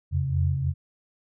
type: tone cluster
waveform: sine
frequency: 85.5 / 88.6 / 135.2 Hz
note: F2 / F2 / C#3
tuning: -36 / +25 / -43 cents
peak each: -26 / -27 / -25 dBFS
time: 0.11-0.74 s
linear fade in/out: 50 ms
effects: none